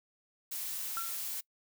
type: noise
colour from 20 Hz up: blue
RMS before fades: -38 dBFS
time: 0.51-1.41 s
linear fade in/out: 10 ms
type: tone with exponential decay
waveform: sine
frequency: 1359 Hz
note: F6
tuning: 48 cents flat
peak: -32 dBFS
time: 0.97-1.21 s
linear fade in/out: 0 ms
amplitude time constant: 52 ms
effects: noise-tail reverb RT60 0.1 s tail -23 dB re dry